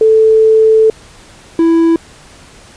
sine / triangle tone pair in turn, 440 / 330.7 Hz, A4 / E4, 0 / +6 cents, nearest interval perfect fourth, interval 494 cents, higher first, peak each -4 / -4 dBFS, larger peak neither, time 0.01-0.9 / 1.59-1.96 s, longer first, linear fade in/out 2 ms, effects pink hiss -39 dBFS RMS until 2.76 s + resampled to 22050 Hz

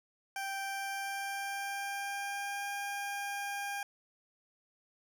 20% pulse tone with pitch glide, 784 to 804.2 Hz, G5 to G5, 0 to +44 cents, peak -31 dBFS, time 0.36-3.83 s, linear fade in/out 2 ms, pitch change +44 cents, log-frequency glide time 0.59-2.7 s, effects none

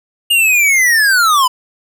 square linear sweep, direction down, 2854 to 980 Hz, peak -9 dBFS, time 0.3-1.48 s, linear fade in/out 10 ms, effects none

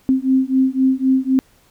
sine beating tone pair, 260.9 / 264.8 Hz, C4 / C4, -5 / +21 cents, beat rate 3.9 Hz, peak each -16 dBFS, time 0.09-1.39 s, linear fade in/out 0 ms, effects pink hiss -55 dBFS RMS until 1.7 s

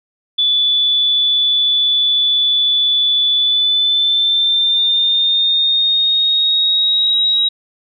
sine tone with pitch glide, 3466 to 3824 Hz, A7 to A#7, -27 to +43 cents, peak -11 dBFS, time 0.38-7.49 s, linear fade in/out 10 ms, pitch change +170 cents, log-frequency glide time 3.35-7.17 s, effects none

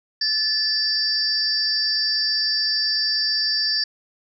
sine tone cluster, 1746 / 4663 / 4958 / 5410 Hz, A6 / D8 / D#8 / E8, -14 / -13 / -7 / +44 cents, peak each -29 / -21 / -26 / -27 dBFS, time 0.21-3.84 s, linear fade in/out 5 ms, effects none

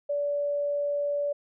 sine tone, 577 Hz, D5, 31 cents flat, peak -25 dBFS, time 0.09-1.33 s, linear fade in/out 10 ms, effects none

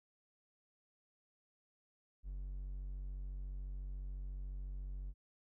triangle tone, 47.04 Hz, F#1, 29 cents sharp, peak -39 dBFS, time 2.23-5.14 s, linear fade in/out 50 ms, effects none

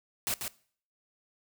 white noise with echo, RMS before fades -31 dBFS, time 0.27-0.34 s, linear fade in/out 0 ms, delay 140 ms, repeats 1, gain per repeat -5 dB, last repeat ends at 0.48 s, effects noise-tail reverb RT60 0.5 s tail -20 dB re dry

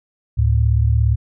sine tone pair together, 72.66 / 109.9 Hz, D2 / A2, -18 / -2 cents, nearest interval perfect fifth, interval 716 cents, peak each -15 dBFS, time 0.37-1.16 s, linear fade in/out 20 ms, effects none

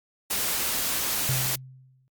white noise, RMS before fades -27 dBFS, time 0.3-1.56 s, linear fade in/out 10 ms
sine tone with exponential decay, 130.1 Hz, C3, 9 cents flat, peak -23 dBFS, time 1.29-2.08 s, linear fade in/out 0 ms, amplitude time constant 170 ms
effects Opus 48 kbps

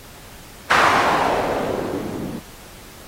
blue noise with low-pass filter sweep, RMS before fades -20 dBFS, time 0.7-2.4 s, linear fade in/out 10 ms, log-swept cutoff 1400 to 220 Hz, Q 1.8, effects pink hiss -42 dBFS RMS until 3.07 s + AAC 48 kbps

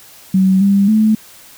sine tone with pitch steps, 189.5 / 198.6 / 217 Hz, F#3 / G3 / A3, +42 / +23 / -24 cents, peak -8 dBFS, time 0.34-1.15 s, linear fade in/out 5 ms, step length 270 ms, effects white hiss -41 dBFS RMS until 1.57 s

